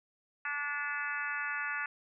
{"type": "harmonic tone with a mistuned harmonic", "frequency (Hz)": 290, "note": "D4", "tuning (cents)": -22, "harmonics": [3, 4, 5, 6, 7, 8, 9], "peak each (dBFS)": [-46, -42, -37, -38, -42, -48, -43], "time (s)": [0.45, 1.86], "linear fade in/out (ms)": 2, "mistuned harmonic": 8, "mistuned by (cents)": -37, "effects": []}